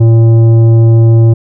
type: tone with tanh clipping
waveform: triangle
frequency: 114.2 Hz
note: A#2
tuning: 35 cents flat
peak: -4 dBFS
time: 0-1.34 s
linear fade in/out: 10 ms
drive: 14 dB
effects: none